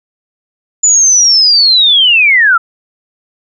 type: linear sweep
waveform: sine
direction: down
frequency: 7040 to 1300 Hz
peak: -4 dBFS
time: 0.83-2.58 s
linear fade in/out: 10 ms
effects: none